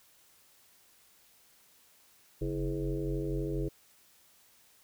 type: tone with frequency modulation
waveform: sine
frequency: 233.1 Hz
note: A#3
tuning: in tune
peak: -30 dBFS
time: 2.41-3.69 s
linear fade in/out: 10 ms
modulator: 92.4 Hz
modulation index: 2.5
effects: white hiss -63 dBFS RMS until 4.83 s